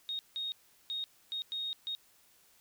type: tone bursts at uneven times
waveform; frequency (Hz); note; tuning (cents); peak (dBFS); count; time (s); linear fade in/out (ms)
sine; 3729; A#7; 0; -34; 6; 0.09-0.19 / 0.36-0.52 / 0.9-1.04 / 1.32-1.42 / 1.52-1.73 / 1.87-1.95; 0
effects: white hiss -65 dBFS RMS until 2.6 s